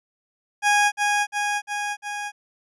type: tone with echo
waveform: 20% pulse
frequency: 824 Hz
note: G#5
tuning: 14 cents flat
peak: -11 dBFS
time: 0.62-0.92 s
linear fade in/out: 50 ms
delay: 350 ms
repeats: 4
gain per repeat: -3 dB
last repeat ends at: 2.32 s
effects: resampled to 24000 Hz